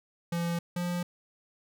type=tone pair in turn; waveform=square; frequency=170.6 / 175.8 Hz; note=F3 / F3; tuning=-40 / +12 cents; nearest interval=minor second; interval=52 cents; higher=second; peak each=-29 / -30 dBFS; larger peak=first; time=0.32-0.59 / 0.76-1.03 s; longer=neither; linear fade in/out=5 ms; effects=none